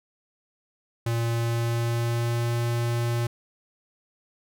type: tone with pitch glide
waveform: square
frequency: 116.4 to 118.23 Hz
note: A#2 to A#2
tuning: -2 to +25 cents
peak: -24 dBFS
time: 1.06-3.27 s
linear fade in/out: 5 ms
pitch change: +27 cents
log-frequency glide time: 1.29-2.55 s
effects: none